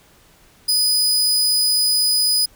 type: tone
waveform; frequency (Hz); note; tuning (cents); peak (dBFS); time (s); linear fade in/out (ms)
sawtooth; 4978; D#8; 0; -12; 0.68-2.46; 10
effects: pink hiss -52 dBFS RMS until 2.55 s